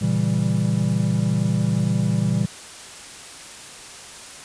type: chord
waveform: triangle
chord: A# diminished seventh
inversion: none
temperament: equal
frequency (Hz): 116.54 / 138.59 / 164.81 / 196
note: A#2 / C#3 / E3 / G3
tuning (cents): 0 / 0 / 0 / 0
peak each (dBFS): -21 / -24 / -21 / -21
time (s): 0.01-2.46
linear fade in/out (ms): 10
effects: white hiss -39 dBFS RMS until 4.44 s + resampled to 22050 Hz